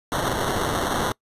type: noise with sample-and-hold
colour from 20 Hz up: violet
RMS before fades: -24 dBFS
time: 0.12-1.12 s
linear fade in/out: 0 ms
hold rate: 2450 Hz
effects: noise-tail reverb RT60 0.1 s tail -24 dB re dry + resampled to 32000 Hz